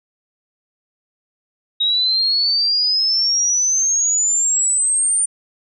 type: exponential sweep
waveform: sine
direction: up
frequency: 3788 to 9100 Hz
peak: -14 dBFS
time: 1.8-5.26 s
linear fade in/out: 10 ms
effects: none